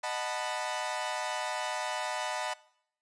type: chord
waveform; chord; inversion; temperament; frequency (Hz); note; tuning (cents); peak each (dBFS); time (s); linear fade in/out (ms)
sawtooth; B dominant seventh; first; equal with one note detuned; 615.8 / 740 / 880 / 987.8; D#5 / F#5 / A5 / B5; -18 / 0 / 0 / 0; -34; 0.03-2.54; 10
effects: noise-tail reverb RT60 0.7 s tail -21 dB re dry + resampled to 22050 Hz